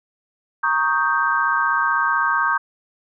sine chord, Eb dominant seventh, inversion second, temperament equal, 932.3 / 1108.7 / 1244.5 / 1568 Hz, Bb5 / Db6 / Eb6 / G6, 0 / 0 / 0 / 0 cents, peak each -24 / -22 / -23 / -20 dBFS, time 0.63-2.58 s, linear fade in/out 10 ms, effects none

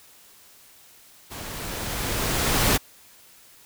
pink noise with level ramp, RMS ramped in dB -37 to -19 dBFS, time 1.3-2.78 s, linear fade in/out 20 ms, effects white hiss -52 dBFS RMS until 3.65 s

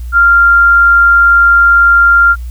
sine tone, 1391 Hz, F6, 7 cents flat, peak -3 dBFS, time 0.12-2.36 s, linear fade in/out 50 ms, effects added 60 Hz sine -19 dBFS peak until 2.5 s + white hiss -45 dBFS RMS until 2.5 s

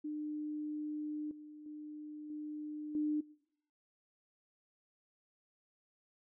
sine tone with level steps, 301.3 Hz, D4, 44 cents sharp, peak -37 / -49 / -44 / -40 / -31 dBFS, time 0.04-3.21 s, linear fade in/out 10 ms, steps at 1.31 / 1.66 / 2.3 / 2.95 s, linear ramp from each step 2 ms, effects noise-tail reverb RT60 0.8 s tail -23 dB re dry

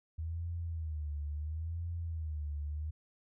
sine tone with vibrato, 79 Hz, D#2, 27 cents sharp, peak -35 dBFS, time 0.18-2.91 s, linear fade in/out 10 ms, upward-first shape sine, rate 0.73 Hz, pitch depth 130 cents each way, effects none

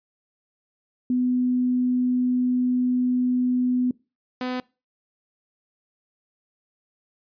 sine / sawtooth tone pair in turn, 250 / 252.3 Hz, B3 / B3, +21 / +37 cents, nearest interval unison, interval 16 cents, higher second, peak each -19 / -22 dBFS, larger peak first, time 1.1-3.91 / 4.41-4.6 s, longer first, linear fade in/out 2 ms, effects noise-tail reverb RT60 0.3 s tail -23 dB re dry + resampled to 11025 Hz

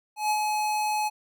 square tone with ADSR envelope, 849 Hz, G#5, 38 cents sharp, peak -22 dBFS, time 0.16-1.1 s, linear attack 140 ms, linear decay 67 ms, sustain -3 dB, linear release 28 ms, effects none

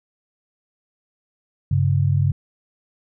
sine tone pair together, 98 / 138.69 Hz, G2 / C#3, 0 / +1 cents, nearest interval tritone, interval 601 cents, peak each -18 dBFS, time 1.71-2.32 s, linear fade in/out 5 ms, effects none

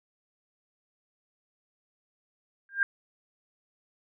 sine tone with exponential growth, 1600 Hz, G6, 35 cents sharp, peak -17 dBFS, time 2.69-2.83 s, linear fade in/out 1 ms, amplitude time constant 30 ms, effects none

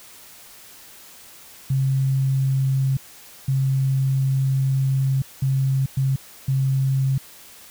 sine tone bursts at uneven times, 134.1 Hz, C3, 43 cents sharp, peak -17 dBFS, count 5, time 1.7-2.97 / 3.48-5.22 / 5.42-5.86 / 5.97-6.16 / 6.48-7.18 s, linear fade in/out 5 ms, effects white hiss -45 dBFS RMS until 7.7 s

